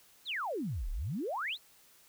sine exponential two-way sweep, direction down then up, 4435 to 31.39 to 4435 Hz, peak -33 dBFS, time 0.25-1.58 s, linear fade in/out 50 ms, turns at 0.9 s, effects white hiss -62 dBFS RMS until 2.08 s

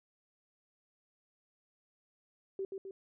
sine tone with echo, 387 Hz, G4, 22 cents flat, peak -34 dBFS, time 2.59-2.65 s, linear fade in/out 2 ms, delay 130 ms, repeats 2, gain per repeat -4 dB, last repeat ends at 2.91 s, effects none

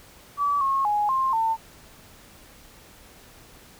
sine tone with pitch steps, 1148 / 1086 / 832 / 1058 / 898 Hz, D6 / C#6 / G#5 / C6 / A5, -40 / -36 / +3 / +19 / +35 cents, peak -20 dBFS, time 0.37-1.57 s, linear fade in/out 50 ms, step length 240 ms, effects pink hiss -50 dBFS RMS until 3.79 s

